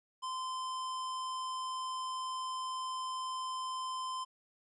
square tone, 1033 Hz, C6, 22 cents flat, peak -37 dBFS, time 0.22-4.25 s, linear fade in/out 20 ms, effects resampled to 22050 Hz + 13-bit

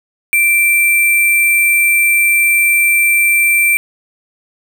sine tone with sample-and-hold, 2349 Hz, D7, in tune, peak -8 dBFS, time 0.33-3.77 s, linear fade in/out 0 ms, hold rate 11025 Hz, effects none

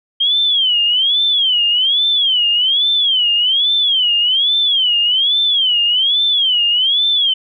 sine tone with vibrato, 3167 Hz, G7, 17 cents sharp, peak -11 dBFS, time 0.2-7.34 s, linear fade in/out 10 ms, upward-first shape sine, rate 1.2 Hz, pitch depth 200 cents each way, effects none

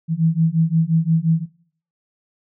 sine beating tone pair, 160 / 165.7 Hz, D#3 / E3, +49 / +9 cents, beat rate 5.7 Hz, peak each -18 dBFS, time 0.08-1.46 s, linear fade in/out 50 ms, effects noise-tail reverb RT60 0.5 s tail -17 dB re dry

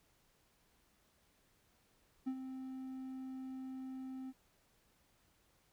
triangle tone with ADSR envelope, 261.6 Hz, C4, in tune, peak -32 dBFS, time 2.26-4.33 s, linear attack 16 ms, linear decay 70 ms, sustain -9 dB, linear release 39 ms, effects pink hiss -73 dBFS RMS until 5.72 s

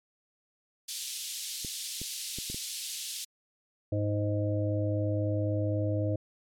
pink high-pass noise, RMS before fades -36 dBFS, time 0.88-3.25 s, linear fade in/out 10 ms, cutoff 3300 Hz, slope 24 dB/octave
clicks, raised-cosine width 3 ms, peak -27 dBFS, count 5, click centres 1.648 / 2.016 / 2.386 / 2.5 / 2.545 s
harmonic tone, 103.83 Hz, G#2, in tune, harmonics 1 / 3 / 5 / 6, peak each -28 / -33 / -35 / -36 dBFS, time 3.92-6.16 s, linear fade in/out 5 ms
effects low-pass 12000 Hz 12 dB/octave + MP3 96 kbps

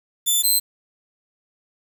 10% pulse tone pair in turn, 3520 / 4100 Hz, A7 / C8, 0 / -36 cents, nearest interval minor third, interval 264 cents, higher second, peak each -9 dBFS, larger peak neither, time 0.26-0.43 / 0.43-0.6 s, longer neither, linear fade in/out 20 ms, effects 7-bit

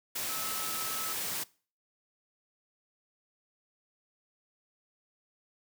sine tone in noise, 1297 Hz, E6, 28 cents flat, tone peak -41 dBFS, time 0.29-1.13 s, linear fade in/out 10 ms, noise white, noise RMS -35 dBFS, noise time 0.15-1.44 s, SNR -9 dB, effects noise-tail reverb RT60 0.4 s tail -22 dB re dry + high-pass 100 Hz 12 dB/octave

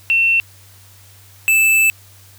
sine / square tone pair in turn, 2700 / 2635 Hz, E7 / E7, +41 / -1 cents, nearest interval unison, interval 42 cents, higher first, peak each -11 dBFS, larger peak neither, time 0.1-0.4 / 1.48-1.9 s, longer second, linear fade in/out 0 ms, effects added 97 Hz sine -45 dBFS peak until 2.38 s + white hiss -47 dBFS RMS until 2.38 s

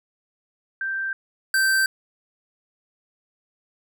sine / square tone pair in turn, 1568 / 1558.1 Hz, G6 / G6, 0 / -11 cents, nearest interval unison, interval 11 cents, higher first, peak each -24 / -18 dBFS, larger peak second, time 0.81-1.13 / 1.54-1.86 s, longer neither, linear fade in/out 2 ms, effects none

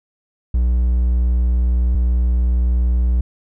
triangle tone pair in turn, 60.7 / 60.7 Hz, B1 / B1, -29 / -29 cents, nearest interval unison, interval 0 cents, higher neither, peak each -11 dBFS, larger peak neither, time 0.54-1.95 / 1.95-3.21 s, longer first, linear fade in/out 5 ms, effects none

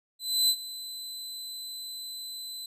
sawtooth tone with ADSR envelope, 4027 Hz, B7, 33 cents sharp, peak -17 dBFS, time 0.19-2.66 s, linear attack 300 ms, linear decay 64 ms, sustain -17 dB, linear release 4 ms, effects resampled to 32000 Hz

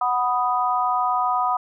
sine chord, B major, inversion second, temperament equal, 740 / 987.8 / 1244.5 Hz, F#5 / B5 / D#6, 0 / 0 / 0 cents, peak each -23 dBFS, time 0.01-1.57 s, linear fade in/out 5 ms, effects none

